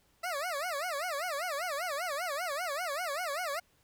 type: tone with vibrato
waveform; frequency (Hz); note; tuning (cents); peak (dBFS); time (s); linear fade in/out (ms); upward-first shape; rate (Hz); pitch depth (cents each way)
20% pulse; 640; D#5; +49; -28; 0.23-3.6; 10; sine; 5.1; 250
effects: pink hiss -69 dBFS RMS until 3.83 s